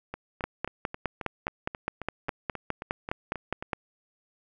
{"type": "two click trains", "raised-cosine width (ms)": 0.5, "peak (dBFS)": [-20, -13], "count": [14, 17], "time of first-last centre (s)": [[0.14, 3.625], [0.44, 3.732]], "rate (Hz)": [3.73, 4.86], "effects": []}